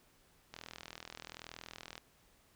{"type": "click train", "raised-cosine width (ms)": 0.2, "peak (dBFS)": -28, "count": 60, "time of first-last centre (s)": [0.54, 1.979], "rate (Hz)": 41, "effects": ["pink hiss -68 dBFS RMS until 2.55 s"]}